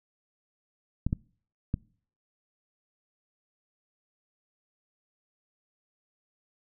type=clicks; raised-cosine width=5 ms; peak=-14 dBFS; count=3; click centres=1.066 / 1.129 / 1.741 s; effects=noise-tail reverb RT60 0.5 s tail -25 dB re dry